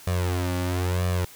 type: tone with flanger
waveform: sawtooth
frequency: 90 Hz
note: F#2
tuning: 47 cents flat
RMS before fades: -25 dBFS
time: 0.07-1.25 s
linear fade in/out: 5 ms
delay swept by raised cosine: 1.7 to 3.5 ms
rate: 1 Hz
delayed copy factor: +0.85
effects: white hiss -47 dBFS RMS until 1.35 s